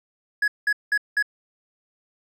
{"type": "tone bursts", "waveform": "triangle", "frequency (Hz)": 1680, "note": "G#6", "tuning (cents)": 19, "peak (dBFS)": -16, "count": 4, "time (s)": [0.42, 1.226], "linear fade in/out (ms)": 5, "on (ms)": 59, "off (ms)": 190, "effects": []}